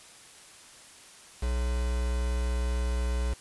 triangle tone with quantisation, 61 Hz, B1, 21 cents flat, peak -24 dBFS, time 1.42-3.34 s, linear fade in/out 10 ms, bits 6, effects white hiss -51 dBFS RMS until 3.4 s + resampled to 24000 Hz

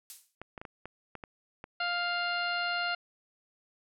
violet noise with exponential decay, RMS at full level -35 dBFS, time 0.1-0.35 s, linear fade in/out 0 ms, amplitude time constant 53 ms
clicks, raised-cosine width 0.5 ms, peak -27 dBFS, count 8, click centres 0.416 / 0.578 / 0.615 / 0.652 / 0.856 / 1.153 / 1.238 / 1.641 s
harmonic tone, 700 Hz, F5, 4 cents sharp, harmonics 1 / 2 / 3 / 4 / 5 / 6 / 7, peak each -35 / -32 / -40 / -37 / -49 / -39 / -52 dBFS, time 1.8-2.95 s, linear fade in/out 5 ms
effects low-pass 10000 Hz 12 dB/octave

